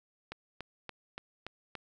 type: click train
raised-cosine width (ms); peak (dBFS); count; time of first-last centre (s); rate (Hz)
0.3; -24; 6; 0.32-1.753; 3.49
effects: none